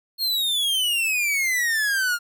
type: exponential sweep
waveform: 45% pulse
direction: down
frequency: 4311 to 1396.9 Hz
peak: -20 dBFS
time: 0.18-2.19 s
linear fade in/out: 50 ms
effects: none